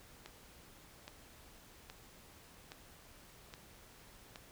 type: click train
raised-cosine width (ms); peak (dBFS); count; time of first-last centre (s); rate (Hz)
0.2; -30; 6; 0.26-4.358; 1.22
effects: pink hiss -59 dBFS RMS until 4.51 s